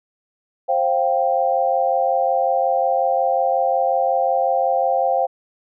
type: chord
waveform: sine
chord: C suspended fourth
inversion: none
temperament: equal with one note detuned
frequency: 529.9 / 698.5 / 784 Hz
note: C5 / F5 / G5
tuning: +22 / 0 / 0 cents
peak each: -20 dBFS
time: 0.68-5.27 s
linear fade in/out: 20 ms
effects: none